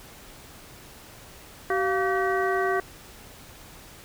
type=harmonic tone with a mistuned harmonic; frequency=382.3 Hz; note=G4; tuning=43 cents flat; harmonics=1 / 2 / 3 / 4 / 5; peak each=-25 / -28 / -30 / -31 / -32 dBFS; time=1.7-2.8 s; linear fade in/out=2 ms; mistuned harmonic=2; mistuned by=-150 cents; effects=pink hiss -47 dBFS RMS until 4.04 s